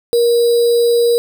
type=tone with sample-and-hold; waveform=sine; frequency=472.6 Hz; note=A#4; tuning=24 cents sharp; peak=-9 dBFS; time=0.13-1.18 s; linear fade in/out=0 ms; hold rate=4410 Hz; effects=none